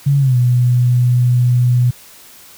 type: tone with pitch glide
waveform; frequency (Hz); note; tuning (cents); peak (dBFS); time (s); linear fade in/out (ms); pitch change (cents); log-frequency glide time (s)
sine; 140.8 to 123.28; C#3 to B2; +27 to -3; -9; 0.06-1.91; 10; -230; 0.19-0.36
effects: white hiss -41 dBFS RMS until 2.57 s